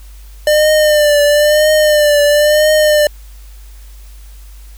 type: tone with vibrato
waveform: square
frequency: 599 Hz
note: D5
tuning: 34 cents sharp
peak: -8 dBFS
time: 0.47-3.07 s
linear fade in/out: 2 ms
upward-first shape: triangle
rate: 1 Hz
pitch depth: 53 cents each way
effects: added 50 Hz sine -32 dBFS peak until 4.77 s + white hiss -46 dBFS RMS until 4.77 s